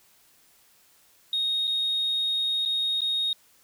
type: tone with dropouts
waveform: sine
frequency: 3729 Hz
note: A#7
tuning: in tune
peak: -22 dBFS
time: 1.33-3.33 s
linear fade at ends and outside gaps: 2 ms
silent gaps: 1.672-1.676 / 2.652-2.658 / 3.007-3.017 s
effects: tanh soft clip ceiling -20 dBFS + white hiss -60 dBFS RMS until 3.63 s